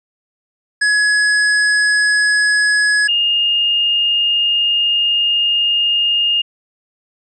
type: tone pair in turn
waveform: square / sine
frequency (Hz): 1685 / 2834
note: G#6 / F7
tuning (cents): +25 / +25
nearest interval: major sixth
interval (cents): 900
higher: second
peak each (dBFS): -12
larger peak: neither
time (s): 0.81-3.08 / 3.08-6.42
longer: second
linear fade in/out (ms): 10
effects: resampled to 22050 Hz